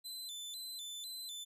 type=tone with vibrato; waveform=sawtooth; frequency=3772 Hz; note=A#7; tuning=20 cents sharp; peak=-40 dBFS; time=0.04-1.45 s; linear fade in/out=20 ms; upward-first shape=square; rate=2 Hz; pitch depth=120 cents each way; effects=resampled to 32000 Hz